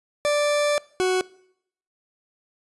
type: tone pair in turn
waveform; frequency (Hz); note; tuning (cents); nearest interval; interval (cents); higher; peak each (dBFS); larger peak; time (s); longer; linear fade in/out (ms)
40% pulse; 587.3 / 370.3; D5 / F#4; 0 / +1; minor sixth; 799; first; -18; neither; 0.25-0.78 / 1-1.21; first; 0
effects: noise-tail reverb RT60 0.7 s tail -22 dB re dry + resampled to 24000 Hz